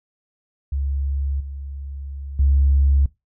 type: tone with level steps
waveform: sine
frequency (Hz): 69.3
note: C#2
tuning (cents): 0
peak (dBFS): -20 / -29 / -12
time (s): 0.72-3.06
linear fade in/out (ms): 5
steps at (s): 1.4 / 2.39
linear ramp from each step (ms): 5
effects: noise-tail reverb RT60 0.2 s tail -21 dB re dry + tanh soft clip ceiling -8 dBFS